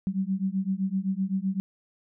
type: beating tone pair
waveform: sine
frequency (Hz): 187.8 / 195.6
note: F#3 / G3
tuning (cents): +26 / -4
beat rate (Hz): 7.8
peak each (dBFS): -28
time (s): 0.07-1.6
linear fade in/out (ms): 0
effects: none